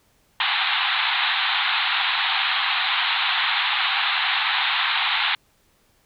white band-pass noise, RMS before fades -22 dBFS, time 0.4-5.35 s, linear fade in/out 2 ms, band 750 to 4000 Hz, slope 96 dB/octave, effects pink hiss -62 dBFS RMS until 6.05 s

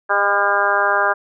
harmonic tone with a mistuned harmonic, 201.4 Hz, G3, 47 cents sharp, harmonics 2 / 3 / 4 / 5 / 6 / 7 / 8, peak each -26 / -22 / -22 / -22 / -21 / -21 / -20 dBFS, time 0.09-1.14 s, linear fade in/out 20 ms, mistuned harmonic 3, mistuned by +17 cents, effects none

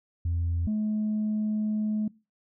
sine tone pair in turn, 84.8 / 213.7 Hz, E2 / G#3, +50 / +50 cents, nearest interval octave + major third, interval 1600 cents, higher second, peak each -23 dBFS, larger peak neither, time 0.25-0.67 / 0.67-2.08 s, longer second, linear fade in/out 5 ms, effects noise-tail reverb RT60 0.3 s tail -23 dB re dry + tanh soft clip ceiling -22 dBFS

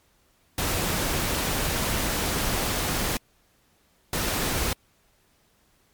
pink noise bursts at uneven times, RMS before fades -26 dBFS, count 2, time 0.58-3.17 / 4.13-4.73 s, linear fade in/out 2 ms, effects pink hiss -64 dBFS RMS until 5.93 s + MP3 96 kbps

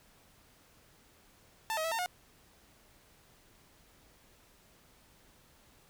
sawtooth tone with pitch steps, 888 / 633 / 653 / 909 / 720 Hz, A5 / D#5 / E5 / A#5 / F#5, +16 / +30 / -17 / -44 / -47 cents, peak -28 dBFS, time 1.7-2.06 s, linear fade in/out 0 ms, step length 72 ms, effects pink hiss -63 dBFS RMS until 5.89 s

